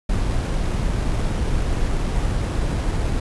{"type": "noise with sample-and-hold", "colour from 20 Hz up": "brown", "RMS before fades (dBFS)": -21, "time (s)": [0.09, 3.2], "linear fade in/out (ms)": 5, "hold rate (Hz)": 8820, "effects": ["resampled to 24000 Hz"]}